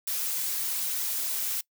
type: noise with flanger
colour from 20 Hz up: blue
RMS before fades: -30 dBFS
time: 0.07-1.61 s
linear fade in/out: 5 ms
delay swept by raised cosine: 2 to 4.9 ms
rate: 3.2 Hz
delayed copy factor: +0.6
effects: noise-tail reverb RT60 0.1 s tail -23 dB re dry